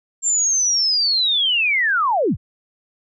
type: linear sweep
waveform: sine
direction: down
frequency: 7420 to 37.88 Hz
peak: -15 dBFS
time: 0.22-2.37 s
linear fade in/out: 50 ms
effects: none